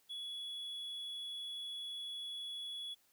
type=tone; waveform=triangle; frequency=3383 Hz; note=G#7; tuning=31 cents sharp; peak=-40 dBFS; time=0.09-2.95 s; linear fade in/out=20 ms; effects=white hiss -72 dBFS RMS until 3.12 s